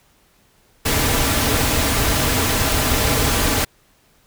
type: noise with comb filter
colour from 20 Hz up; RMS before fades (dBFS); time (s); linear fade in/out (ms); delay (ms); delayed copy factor
pink; -18; 0.85-3.65; 10; 5.5; -0.5
effects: pink hiss -57 dBFS RMS until 4.26 s